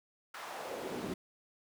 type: noise with high-pass filter sweep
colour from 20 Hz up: brown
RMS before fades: -41 dBFS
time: 0.34-1.14 s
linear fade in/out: 5 ms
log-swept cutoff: 1200 to 210 Hz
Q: 1.8
effects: none